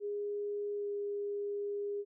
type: tone with pitch glide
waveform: sine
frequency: 410.7 to 407.4 Hz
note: G#4 to G#4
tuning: -19 to -33 cents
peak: -34 dBFS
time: 0-2.05 s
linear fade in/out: 50 ms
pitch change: -14 cents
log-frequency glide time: 0.75-0.88 s
effects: none